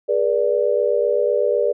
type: chord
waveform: sine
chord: G# diminished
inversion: none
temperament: equal with one note detuned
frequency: 415.3 / 483.2 / 587.3 Hz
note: G#4 / B4 / D5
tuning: 0 / -38 / 0 cents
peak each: -21 / -19 / -20 dBFS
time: 0.08-1.73 s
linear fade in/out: 20 ms
effects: none